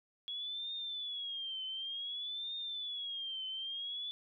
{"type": "tone with vibrato", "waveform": "sine", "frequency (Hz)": 3346, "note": "G#7", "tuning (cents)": 12, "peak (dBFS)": -38, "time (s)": [0.28, 4.11], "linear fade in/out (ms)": 0, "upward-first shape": "triangle", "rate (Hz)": 0.55, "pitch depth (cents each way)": 160, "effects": []}